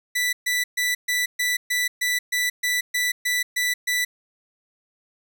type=tone bursts; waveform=sawtooth; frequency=1975.5 Hz; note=B6; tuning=in tune; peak=-17 dBFS; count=13; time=0.15-4.05 s; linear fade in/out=10 ms; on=180 ms; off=130 ms; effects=none